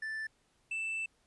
triangle tone pair in turn, 1762 / 2651 Hz, A6 / E7, +2 / +9 cents, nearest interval perfect fifth, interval 707 cents, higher second, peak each -34 / -32 dBFS, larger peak second, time 0.02-0.27 / 0.71-1.06 s, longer second, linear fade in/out 5 ms, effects pink hiss -72 dBFS RMS until 1.26 s + resampled to 24000 Hz

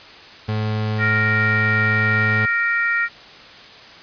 35% pulse tone, 107.8 Hz, A2, 35 cents flat, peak -18 dBFS, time 0.48-2.46 s, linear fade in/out 10 ms
harmonic tone, 466.2 Hz, A#4, in tune, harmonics 3 / 4 / 5, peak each -21 / -19 / -26 dBFS, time 0.98-3.09 s, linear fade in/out 50 ms
effects white hiss -41 dBFS RMS until 4.02 s + resampled to 11025 Hz

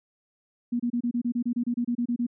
sine tone bursts, 240 Hz, B3, 49 cents flat, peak -23 dBFS, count 15, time 0.72-2.267 s, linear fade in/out 10 ms, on 77 ms, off 28 ms, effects none

